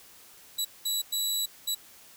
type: tone bursts at uneven times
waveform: 20% pulse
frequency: 3929 Hz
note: B7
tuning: 10 cents flat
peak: -21 dBFS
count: 4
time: 0.58-0.65 / 0.85-1.02 / 1.12-1.46 / 1.67-1.75 s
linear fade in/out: 10 ms
effects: white hiss -53 dBFS RMS until 2.16 s